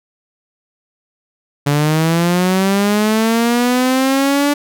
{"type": "linear sweep", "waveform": "sawtooth", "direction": "up", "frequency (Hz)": [141.9, 290.7], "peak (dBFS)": -8, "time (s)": [1.66, 4.54], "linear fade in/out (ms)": 10, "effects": []}